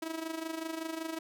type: tone with amplitude modulation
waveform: sawtooth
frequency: 323.5 Hz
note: E4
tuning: 32 cents flat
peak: -29 dBFS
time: 0.02-1.19 s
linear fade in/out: 5 ms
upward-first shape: sine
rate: 25.3 Hz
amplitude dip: 70%
effects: none